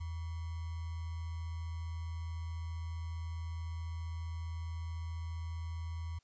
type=tone with sample-and-hold; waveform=sine; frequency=82.3 Hz; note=E2; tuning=2 cents flat; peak=-37 dBFS; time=0-6.19 s; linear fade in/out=10 ms; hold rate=1050 Hz; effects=white hiss -75 dBFS RMS until 6.23 s + resampled to 16000 Hz